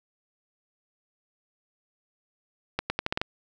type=accelerating click train; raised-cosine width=0.3 ms; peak=-10 dBFS; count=7; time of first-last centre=2.79-3.215 s; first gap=110 ms; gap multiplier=0.82; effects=none